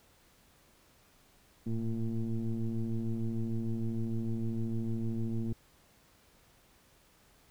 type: tone with frequency modulation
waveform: sine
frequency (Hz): 111.7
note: A2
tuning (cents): +27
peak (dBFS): -29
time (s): 1.66-5.53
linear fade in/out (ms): 5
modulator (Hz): 115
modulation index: 1.5
effects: tanh soft clip ceiling -26 dBFS + pink hiss -64 dBFS RMS until 7.5 s